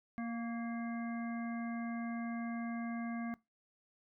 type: harmonic tone with a mistuned harmonic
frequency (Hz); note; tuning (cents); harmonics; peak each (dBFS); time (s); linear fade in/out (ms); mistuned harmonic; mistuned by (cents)
233.1; A#3; 0; 1 / 3 / 5 / 7 / 9; -37 / -47 / -50 / -52 / -52; 0.18-3.34; 0; 5; -28
effects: noise-tail reverb RT60 0.2 s tail -21 dB re dry